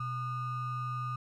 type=ring-modulated tone; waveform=triangle; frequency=672 Hz; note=E5; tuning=33 cents sharp; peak=-28 dBFS; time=0-1.16 s; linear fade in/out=5 ms; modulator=548 Hz; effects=none